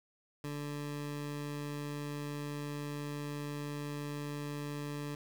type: tone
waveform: 20% pulse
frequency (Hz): 145.9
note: D3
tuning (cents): -11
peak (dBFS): -33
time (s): 0.44-5.15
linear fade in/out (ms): 2
effects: 10-bit